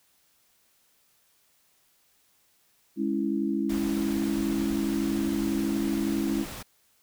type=chord; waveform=sine; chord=C# minor; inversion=second; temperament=equal; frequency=207.7 / 277.2 / 329.6 Hz; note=G#3 / C#4 / E4; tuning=0 / 0 / 0 cents; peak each=-29 dBFS; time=2.96-6.46 s; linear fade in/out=50 ms
type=noise; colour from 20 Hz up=pink; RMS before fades=-39 dBFS; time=3.69-6.63 s; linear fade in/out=10 ms
effects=white hiss -66 dBFS RMS until 7.02 s